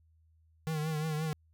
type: tone with vibrato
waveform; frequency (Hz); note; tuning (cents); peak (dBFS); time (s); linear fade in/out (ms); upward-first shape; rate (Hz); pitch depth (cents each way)
square; 155.56; D#3; 0; -32; 0.67-1.33; 0; triangle; 5.7; 66
effects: added 80 Hz sine -63 dBFS peak until 1.53 s